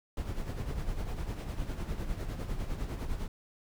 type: noise with tremolo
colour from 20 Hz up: brown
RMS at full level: -33 dBFS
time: 0.17-3.28 s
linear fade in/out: 2 ms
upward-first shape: sine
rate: 9.9 Hz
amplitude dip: 55%
effects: none